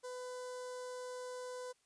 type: tone with notch filter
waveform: sawtooth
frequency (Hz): 501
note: B4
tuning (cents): +25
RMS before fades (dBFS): -45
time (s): 0.03-1.73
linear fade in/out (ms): 20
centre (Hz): 2500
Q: 0.69
effects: white hiss -75 dBFS RMS until 1.85 s + resampled to 22050 Hz